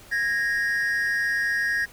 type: tone pair together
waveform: triangle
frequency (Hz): 1648 / 1868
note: G#6 / A#6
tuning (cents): -14 / +3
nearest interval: major second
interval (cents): 217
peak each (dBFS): -23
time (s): 0.11-1.86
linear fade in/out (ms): 20
effects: pink hiss -48 dBFS RMS until 1.92 s